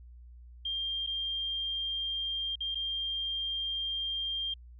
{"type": "tone with dropouts", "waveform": "sine", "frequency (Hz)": 3194, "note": "G7", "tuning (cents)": 32, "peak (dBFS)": -31, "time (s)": [0.65, 4.54], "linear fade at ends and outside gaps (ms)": 5, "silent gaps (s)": [[1.065, 1.072], [2.556, 2.605], [2.747, 2.754]], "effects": ["added 60 Hz sine -48 dBFS peak until 4.79 s"]}